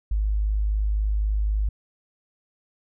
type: tone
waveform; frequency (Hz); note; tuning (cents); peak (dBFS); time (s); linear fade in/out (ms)
sine; 51.91; G#1; 0; -20; 0.11-1.69; 5
effects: none